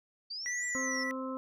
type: exponential two-way sweep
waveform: sine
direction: up then down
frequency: 4556 to 7459 to 5240 Hz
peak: -37 dBFS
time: 0.3-1.04 s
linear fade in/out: 10 ms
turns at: 0.66 s
type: tone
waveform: triangle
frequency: 1959 Hz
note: B6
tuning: 15 cents flat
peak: -32 dBFS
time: 0.46-1.11 s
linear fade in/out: 0 ms
type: harmonic tone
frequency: 261.6 Hz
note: C4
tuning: in tune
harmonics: 1 / 2 / 4 / 5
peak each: -37 / -40 / -43 / -44 dBFS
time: 0.75-1.37 s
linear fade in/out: 0 ms
effects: none